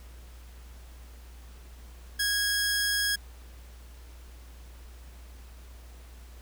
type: tone pair together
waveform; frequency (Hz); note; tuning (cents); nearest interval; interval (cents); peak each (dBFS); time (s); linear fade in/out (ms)
sawtooth; 1647 / 5205; G#6 / E8; -15 / -23; octave + minor sixth; 1992; -23 / -28; 2.19-3.16; 10
effects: added 60 Hz sine -45 dBFS peak until 6.41 s + pink hiss -56 dBFS RMS until 6.41 s